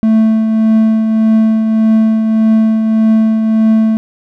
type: tone with tremolo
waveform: triangle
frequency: 220.6 Hz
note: A3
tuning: 5 cents sharp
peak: -3 dBFS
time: 0.03-3.97 s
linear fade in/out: 0 ms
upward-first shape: triangle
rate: 1.7 Hz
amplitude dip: 45%
effects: none